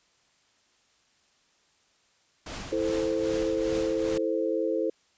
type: noise with tremolo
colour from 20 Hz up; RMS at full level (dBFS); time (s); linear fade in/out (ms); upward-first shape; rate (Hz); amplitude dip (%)
pink; -36; 2.46-4.18; 5; triangle; 2.5; 65
type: chord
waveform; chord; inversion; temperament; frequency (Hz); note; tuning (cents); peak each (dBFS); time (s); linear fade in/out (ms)
sine; A minor; second; equal; 329.6 / 440 / 523.3; E4 / A4 / C5; 0 / 0 / 0; -29; 2.72-4.9; 5
effects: white hiss -66 dBFS RMS until 5.17 s + resampled to 16000 Hz